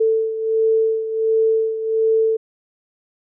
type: beating tone pair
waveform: sine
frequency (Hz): 443.9 / 445.3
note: A4 / A4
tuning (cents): +15 / +21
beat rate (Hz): 1.4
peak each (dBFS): -16 / -22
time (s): 0-2.37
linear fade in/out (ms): 10
effects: none